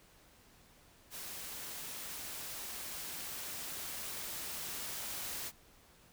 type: noise with level ramp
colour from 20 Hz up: white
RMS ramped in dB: -45 to -41 dBFS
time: 1.1-5.52 s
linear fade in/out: 50 ms
effects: pink hiss -63 dBFS RMS until 6.12 s